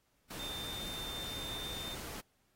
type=tone in noise; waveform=sine; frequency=3599 Hz; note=A7; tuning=38 cents sharp; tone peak=-41 dBFS; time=0.39-1.95 s; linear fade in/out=10 ms; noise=pink; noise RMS=-45 dBFS; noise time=0.3-2.21 s; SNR=+1 dB; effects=pink hiss -75 dBFS RMS until 2.55 s + AAC 48 kbps